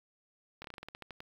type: slowing click train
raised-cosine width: 0.3 ms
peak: -28 dBFS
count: 12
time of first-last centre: 0.62-1.204 s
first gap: 24 ms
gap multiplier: 1.15
effects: 9-bit